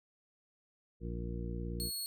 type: harmonic tone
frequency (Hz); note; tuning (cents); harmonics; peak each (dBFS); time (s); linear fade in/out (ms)
58.5; A#1; +7; 1 / 2 / 3 / 4 / 5 / 6 / 8; -39 / -44 / -43 / -49 / -50 / -48 / -49; 1-1.91; 50
type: tone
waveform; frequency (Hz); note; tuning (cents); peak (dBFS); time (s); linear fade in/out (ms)
20% pulse; 4342; C#8; -37; -31; 1.8-2.06; 0
effects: none